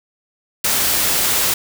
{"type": "noise", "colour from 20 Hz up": "white", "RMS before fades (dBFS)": -17, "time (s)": [0.64, 1.54], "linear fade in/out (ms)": 5, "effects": []}